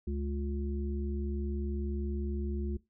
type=harmonic tone; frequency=70.8 Hz; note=C#2; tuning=37 cents sharp; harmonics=1 / 3 / 5; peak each=-33 / -38 / -40 dBFS; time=0.07-2.77 s; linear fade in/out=5 ms; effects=noise-tail reverb RT60 0.2 s tail -19 dB re dry